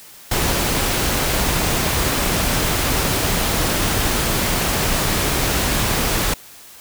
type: noise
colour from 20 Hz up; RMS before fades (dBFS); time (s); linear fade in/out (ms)
pink; -19; 0.31-6.34; 5
effects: white hiss -42 dBFS RMS until 6.8 s